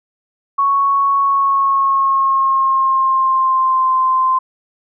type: tone with pitch glide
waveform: sine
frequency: 1108.7 to 1040.4 Hz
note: C#6 to C6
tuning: 0 to -10 cents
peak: -11 dBFS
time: 0.58-4.39 s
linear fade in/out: 10 ms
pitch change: -110 cents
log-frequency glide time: 1.2-3.92 s
effects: none